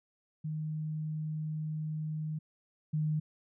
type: tone pair in turn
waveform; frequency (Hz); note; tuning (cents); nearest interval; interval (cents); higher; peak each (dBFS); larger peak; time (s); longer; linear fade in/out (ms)
sine; 154.9 / 153.74; D#3 / D#3; -7 / -20; unison; 13; first; -33 / -28; second; 0.44-2.39 / 2.93-3.2; first; 10
effects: none